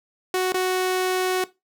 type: tone with dropouts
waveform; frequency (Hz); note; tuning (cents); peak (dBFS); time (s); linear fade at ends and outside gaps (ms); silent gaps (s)
sawtooth; 370; F#4; 0; -16; 0.34-1.44; 2; 0.522-0.543
effects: noise-tail reverb RT60 0.2 s tail -17 dB re dry